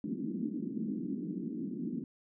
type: band-pass noise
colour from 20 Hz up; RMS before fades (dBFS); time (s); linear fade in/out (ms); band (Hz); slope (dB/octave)
pink; -37; 0.04-2.04; 2; 180 to 330; 48
effects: none